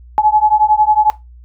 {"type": "beating tone pair", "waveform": "sine", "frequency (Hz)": [847, 858], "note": ["G#5", "A5"], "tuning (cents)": [34, -44], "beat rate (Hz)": 11, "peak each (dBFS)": -12, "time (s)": [0.18, 1.1], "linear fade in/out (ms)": 0, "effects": ["noise-tail reverb RT60 0.2 s tail -18 dB re dry", "added 60 Hz sine -36 dBFS peak until 1.44 s"]}